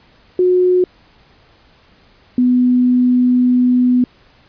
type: tone pair in turn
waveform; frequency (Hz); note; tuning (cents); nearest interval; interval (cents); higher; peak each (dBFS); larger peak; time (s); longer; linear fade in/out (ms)
sine; 363.5 / 248.8; F#4 / B3; -31 / +13; perfect fifth; 656; first; -9 / -9; neither; 0.39-0.84 / 2.38-4.04; second; 2
effects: pink hiss -50 dBFS RMS until 4.48 s + resampled to 11025 Hz